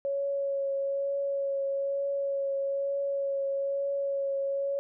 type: tone with vibrato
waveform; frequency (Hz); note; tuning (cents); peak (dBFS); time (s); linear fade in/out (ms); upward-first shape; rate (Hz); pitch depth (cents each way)
sine; 554.4; C#5; 0; -27; 0.05-4.79; 0; triangle; 1.1; 16
effects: none